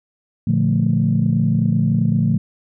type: chord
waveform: sine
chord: Bb major seventh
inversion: none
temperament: equal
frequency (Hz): 116.54 / 146.83 / 174.61 / 220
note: Bb2 / D3 / F3 / A3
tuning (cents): 0 / 0 / 0 / 0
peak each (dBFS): -19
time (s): 0.47-2.38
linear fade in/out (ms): 5
effects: tanh soft clip ceiling -5 dBFS